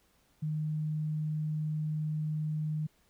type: tone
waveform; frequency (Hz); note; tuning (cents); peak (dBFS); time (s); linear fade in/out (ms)
sine; 153.8; D#3; -20; -30; 0.42-2.87; 10
effects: pink hiss -69 dBFS RMS until 3.09 s